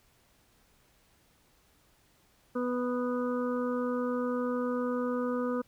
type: harmonic tone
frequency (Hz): 247.2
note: B3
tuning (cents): +2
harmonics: 1 / 2 / 4 / 5 / 6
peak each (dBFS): -31 / -32 / -43 / -39 / -46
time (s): 2.55-5.62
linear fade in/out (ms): 10
effects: pink hiss -66 dBFS RMS until 5.67 s